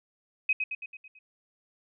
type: tone with echo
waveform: sine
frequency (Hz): 2528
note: D#7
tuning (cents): +27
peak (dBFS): -21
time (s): 0.49-0.53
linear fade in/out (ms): 5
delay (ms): 110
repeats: 6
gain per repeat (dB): -5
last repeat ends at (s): 1.19
effects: none